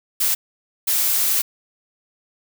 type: noise bursts at uneven times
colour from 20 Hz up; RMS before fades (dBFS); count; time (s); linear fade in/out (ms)
blue; -19; 2; 0.2-0.35 / 0.87-1.42; 10
effects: none